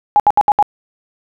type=tone bursts; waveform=sine; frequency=830.6 Hz; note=G#5; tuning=in tune; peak=-6 dBFS; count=5; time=0.16-0.626 s; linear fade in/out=0 ms; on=38 ms; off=69 ms; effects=none